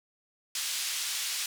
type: band-pass noise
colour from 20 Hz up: pink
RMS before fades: -33 dBFS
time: 0.55-1.46 s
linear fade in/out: 2 ms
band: 3100 to 10000 Hz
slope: 12 dB/octave
effects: none